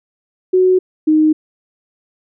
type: tone pair in turn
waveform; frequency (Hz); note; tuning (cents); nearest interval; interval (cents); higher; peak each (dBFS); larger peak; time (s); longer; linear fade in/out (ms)
sine; 370 / 309.9; F#4 / D#4; 0 / -7; minor third; 307; first; -8; neither; 0.53-0.79 / 1.07-1.33; neither; 10
effects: none